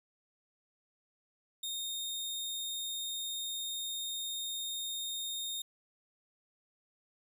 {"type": "tone", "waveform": "sawtooth", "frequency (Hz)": 3683, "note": "A#7", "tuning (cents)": -22, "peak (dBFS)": -33, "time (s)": [1.63, 5.62], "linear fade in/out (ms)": 5, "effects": []}